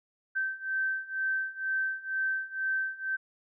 sine beating tone pair, 1550 / 1552.1 Hz, G6 / G6, -20 / -18 cents, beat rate 2.1 Hz, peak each -33 / -31 dBFS, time 0.35-3.17 s, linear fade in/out 20 ms, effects none

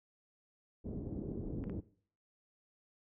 white low-pass noise, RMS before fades -41 dBFS, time 0.84-1.81 s, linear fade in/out 20 ms, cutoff 350 Hz, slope 24 dB/octave
clicks, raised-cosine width 0.5 ms, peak -38 dBFS, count 2, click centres 1.64 / 1.697 s
effects noise-tail reverb RT60 0.5 s tail -18 dB re dry

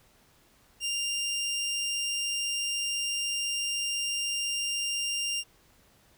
20% pulse tone, 2794 Hz, F7, in tune, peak -24 dBFS, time 0.8-5.44 s, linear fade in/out 50 ms, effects pink hiss -62 dBFS RMS until 6.17 s

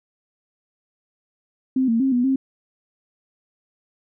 sine tone with pitch steps, 260.9 / 228.7 / 267.4 / 245 / 266.8 Hz, C4 / A#3 / C4 / B3 / C4, -5 / -33 / +38 / -14 / +34 cents, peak -16 dBFS, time 1.76-2.36 s, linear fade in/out 5 ms, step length 120 ms, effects none

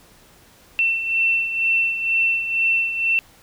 sine beating tone pair, 2691 / 2693.1 Hz, E7 / E7, +35 / +36 cents, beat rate 2.1 Hz, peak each -18 / -25 dBFS, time 0.79-3.19 s, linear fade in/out 0 ms, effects pink hiss -51 dBFS RMS until 3.42 s

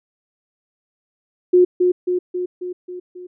sine tone with echo, 360.3 Hz, F#4, 46 cents flat, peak -8 dBFS, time 1.53-1.65 s, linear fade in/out 10 ms, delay 270 ms, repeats 6, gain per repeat -4 dB, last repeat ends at 3.27 s, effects none

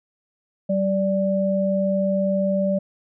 sine tone pair together, 192.5 / 585.4 Hz, G3 / D5, -31 / -6 cents, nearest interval octave + perfect fifth, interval 1925 cents, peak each -21 dBFS, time 0.69-2.79 s, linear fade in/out 10 ms, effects none

